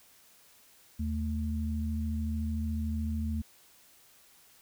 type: tone pair together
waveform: sine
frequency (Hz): 78.27 / 221.2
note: D#2 / A3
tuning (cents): +11 / +9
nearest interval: octave + tritone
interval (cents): 1798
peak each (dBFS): -31 / -34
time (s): 0.99-3.42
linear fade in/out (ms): 10
effects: white hiss -60 dBFS RMS until 4.61 s

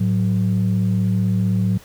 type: tone pair together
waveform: sine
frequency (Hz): 108.95 / 184.6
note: A2 / F#3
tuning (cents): -17 / -4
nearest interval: major sixth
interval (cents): 913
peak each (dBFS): -17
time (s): 0-1.78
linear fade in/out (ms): 10
effects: tanh soft clip ceiling -11 dBFS + pink hiss -46 dBFS RMS until 1.84 s

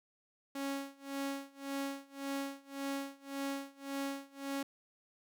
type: tone with tremolo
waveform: sawtooth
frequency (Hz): 276.1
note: C#4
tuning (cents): -7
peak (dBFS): -31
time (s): 0.55-4.63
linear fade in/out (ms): 5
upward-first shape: sine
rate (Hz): 1.8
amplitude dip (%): 95
effects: none

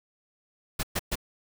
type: noise bursts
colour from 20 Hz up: pink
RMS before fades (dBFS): -28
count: 3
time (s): 0.79-1.156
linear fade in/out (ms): 10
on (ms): 42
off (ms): 120
effects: none

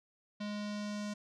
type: tone with low-pass filter sweep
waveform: square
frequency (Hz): 207.7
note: G#3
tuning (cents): 0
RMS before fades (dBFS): -39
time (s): 0.4-1.14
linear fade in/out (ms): 10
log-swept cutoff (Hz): 4300 to 6600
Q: 1.8
effects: none

